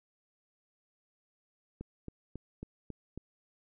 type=click train; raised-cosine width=3 ms; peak=-28 dBFS; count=6; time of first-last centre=1.81-3.176 s; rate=3.66 Hz; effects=none